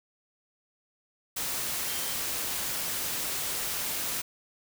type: tone in noise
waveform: sine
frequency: 3136 Hz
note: G7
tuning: in tune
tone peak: -43 dBFS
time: 1.87-2.15 s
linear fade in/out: 10 ms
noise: white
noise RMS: -32 dBFS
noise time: 1.36-4.22 s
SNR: -14 dB
effects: none